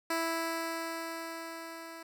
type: tone with level ramp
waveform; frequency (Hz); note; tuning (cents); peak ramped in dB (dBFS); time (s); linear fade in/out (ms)
10% pulse; 329.6; E4; 0; -21 to -36; 0.1-2.03; 5
effects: none